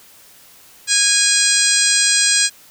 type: harmonic tone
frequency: 822 Hz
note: G#5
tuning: 18 cents flat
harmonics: 2 / 3 / 4 / 5 / 6 / 7 / 8 / 9 / 10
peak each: -21 / -23 / -23 / -21 / -20 / -22 / -23 / -20 / -19 dBFS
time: 0.87-2.5 s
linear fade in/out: 50 ms
effects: white hiss -46 dBFS RMS until 2.7 s